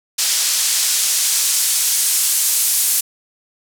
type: noise with band-pass filter sweep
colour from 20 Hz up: white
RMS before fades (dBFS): -17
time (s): 0.18-3.01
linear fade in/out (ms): 10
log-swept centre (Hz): 5600 to 9700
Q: 0.88
effects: none